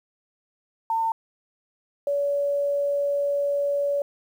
sine tone pair in turn, 903 / 568.9 Hz, A5 / C#5, +45 / +45 cents, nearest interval minor sixth, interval 800 cents, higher first, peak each -21 dBFS, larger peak neither, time 0.9-1.12 / 2.07-4.02 s, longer second, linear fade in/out 2 ms, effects 9-bit

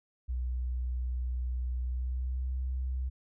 sine tone with pitch glide, 62 to 64.33 Hz, B1 to C2, +7 to -29 cents, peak -30 dBFS, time 0.28-3.1 s, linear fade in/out 20 ms, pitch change +64 cents, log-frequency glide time 1.83-2.55 s, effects none

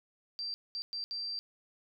sine tone bursts at uneven times, 4699 Hz, D8, in tune, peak -35 dBFS, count 4, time 0.39-0.54 / 0.75-0.82 / 0.93-1.04 / 1.11-1.39 s, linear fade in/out 0 ms, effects none

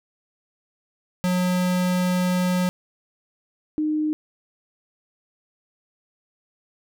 square / sine tone pair in turn, 181.1 / 306.3 Hz, F#3 / D#4, -37 / -27 cents, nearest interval major sixth, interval 910 cents, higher second, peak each -20 dBFS, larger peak neither, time 1.24-2.69 / 3.78-4.13 s, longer first, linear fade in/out 0 ms, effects none

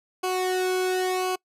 sawtooth tone with flanger, 369.5 Hz, F#4, 2 cents flat, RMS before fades -25 dBFS, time 0.23-1.36 s, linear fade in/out 10 ms, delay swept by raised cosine 0.54 to 1.07 ms, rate 0.93 Hz, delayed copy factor -0.8, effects noise-tail reverb RT60 0.1 s tail -25 dB re dry + resampled to 32000 Hz

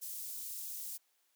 white high-pass noise, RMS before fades -43 dBFS, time 0.01-0.98 s, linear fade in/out 20 ms, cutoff 7100 Hz, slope 12 dB/octave, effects white hiss -75 dBFS RMS until 1.35 s + high-pass 400 Hz 12 dB/octave

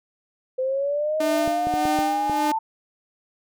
sine linear sweep, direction up, 511 to 893 Hz, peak -21 dBFS, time 0.58-2.59 s, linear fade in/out 10 ms
sawtooth tone with tremolo, 302.7 Hz, D#4, 48 cents flat, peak -18 dBFS, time 1.2-2.52 s, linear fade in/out 5 ms, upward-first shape sine, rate 1.7 Hz, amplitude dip 65%
clicks, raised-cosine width 2 ms, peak -17 dBFS, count 6, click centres 1.477 / 1.67 / 1.739 / 1.854 / 1.989 / 2.297 s
effects none

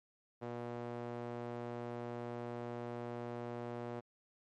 sawtooth tone with band-pass filter, 120 Hz, B2, 49 cents flat, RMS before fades -43 dBFS, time 0.41-4.01 s, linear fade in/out 20 ms, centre 540 Hz, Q 0.96, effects MP3 64 kbps

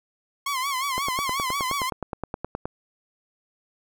sawtooth tone with vibrato, 1075 Hz, C6, 47 cents sharp, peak -21 dBFS, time 0.46-1.9 s, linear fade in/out 5 ms, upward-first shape sine, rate 5.6 Hz, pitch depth 110 cents each way
click train, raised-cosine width 1 ms, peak -15 dBFS, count 17, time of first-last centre 0.98-2.655 s, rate 9.55 Hz
effects none

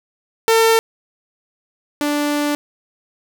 sawtooth tone pair in turn, 451.1 / 293.1 Hz, A4 / D4, +43 / -3 cents, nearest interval perfect fifth, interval 746 cents, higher first, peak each -7 / -13 dBFS, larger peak first, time 0.48-0.79 / 2.01-2.55 s, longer second, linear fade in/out 0 ms, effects none

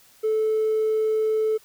triangle tone, 436.2 Hz, A4, 15 cents flat, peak -16 dBFS, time 0.23-1.58 s, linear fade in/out 20 ms, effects tanh soft clip ceiling -16 dBFS + white hiss -55 dBFS RMS until 1.64 s

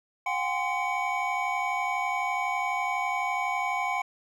triangle tone cluster, 728 / 800 / 1037 / 2254 Hz, F#5 / G5 / C6 / C#7, -28 / +35 / -16 / +28 cents, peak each -30 dBFS, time 0.26-4.02 s, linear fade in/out 5 ms, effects none

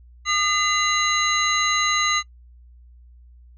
sine tone cluster, 1221 / 2032 / 2814 / 3983 / 6460 Hz, D#6 / B6 / F7 / B7 / G#8, -33 / +49 / +12 / +14 / -49 cents, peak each -23 / -23 / -30 / -25 / -28 dBFS, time 0.25-2.23 s, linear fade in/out 50 ms, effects noise-tail reverb RT60 0.1 s tail -21 dB re dry + added 60 Hz sine -45 dBFS peak until 3.57 s

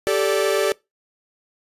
45% pulse chord, G suspended second, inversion none, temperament equal with one note detuned, 392 / 440 / 582.3 Hz, G4 / A4 / D5, 0 / 0 / -15 cents, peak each -22 dBFS, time 0.07-0.72 s, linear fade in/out 0 ms, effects noise-tail reverb RT60 0.2 s tail -22 dB re dry + resampled to 32000 Hz

